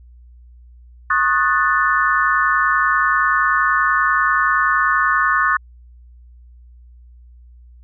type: chord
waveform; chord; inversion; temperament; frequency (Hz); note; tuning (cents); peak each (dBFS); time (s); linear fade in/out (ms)
sine; D# half-diminished seventh; third; equal with one note detuned; 1094.1 / 1244.5 / 1480 / 1760; C#6 / D#6 / F#6 / A6; -23 / 0 / 0 / 0; -19; 1.1-5.57; 5
effects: added 60 Hz sine -41 dBFS peak until 7.83 s